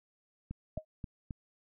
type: click train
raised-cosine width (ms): 5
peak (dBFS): -27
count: 4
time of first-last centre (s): 0.51-1.308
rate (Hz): 3.76
type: tone with exponential decay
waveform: sine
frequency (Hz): 626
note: D#5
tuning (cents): +10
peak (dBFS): -34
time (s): 0.77-0.85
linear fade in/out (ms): 5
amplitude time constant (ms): 16
effects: none